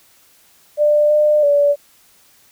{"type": "tone with pitch steps", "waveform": "sine", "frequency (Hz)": [595, 601, 576], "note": ["D5", "D5", "D5"], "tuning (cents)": [22, 40, -34], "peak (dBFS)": -10, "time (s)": [0.77, 1.76], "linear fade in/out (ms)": 50, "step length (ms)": 330, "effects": ["white hiss -52 dBFS RMS until 2.51 s"]}